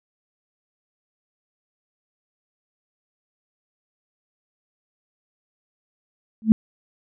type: tone with exponential growth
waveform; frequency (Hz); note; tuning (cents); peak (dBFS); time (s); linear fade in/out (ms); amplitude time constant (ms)
sine; 220; A3; 0; -4; 6.42-6.52; 0; 21
effects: none